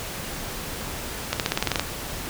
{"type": "accelerating click train", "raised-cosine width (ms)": 0.2, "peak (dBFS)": -4, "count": 10, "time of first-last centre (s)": [1.33, 1.796], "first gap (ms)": 68, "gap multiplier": 0.93, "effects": ["pink hiss -33 dBFS RMS until 2.29 s"]}